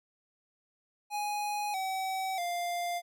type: tone with pitch steps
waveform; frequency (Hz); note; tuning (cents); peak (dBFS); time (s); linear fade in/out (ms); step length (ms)
square; 830.6 / 761.7 / 698.4; G#5 / G5 / F5; 0 / -50 / 0; -32; 1.1-3.02; 50; 640
effects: none